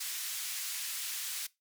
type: band-pass noise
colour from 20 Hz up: white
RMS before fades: -38 dBFS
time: 0-1.47 s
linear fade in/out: 10 ms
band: 1900 to 14000 Hz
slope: 12 dB/octave
effects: noise-tail reverb RT60 0.2 s tail -20 dB re dry